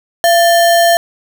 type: tone with sample-and-hold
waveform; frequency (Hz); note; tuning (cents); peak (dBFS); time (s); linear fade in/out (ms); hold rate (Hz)
sine; 681; F5; -44; -6; 0.24-0.97; 0; 2450
effects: none